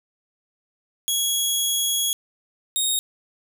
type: tone pair in turn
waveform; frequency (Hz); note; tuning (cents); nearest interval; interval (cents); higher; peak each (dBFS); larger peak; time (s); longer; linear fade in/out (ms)
15% pulse; 3330 / 3729; G#7 / A#7; +4 / 0; major second; 196; second; -13; neither; 1.08-2.13 / 2.76-2.99; first; 0
effects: none